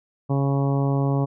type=harmonic tone; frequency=138.59 Hz; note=C#3; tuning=in tune; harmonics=1 / 2 / 3 / 4 / 5 / 6 / 7 / 8; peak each=-20 / -26 / -30 / -32 / -34 / -36 / -37 / -38 dBFS; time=0.29-1.26 s; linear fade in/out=20 ms; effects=none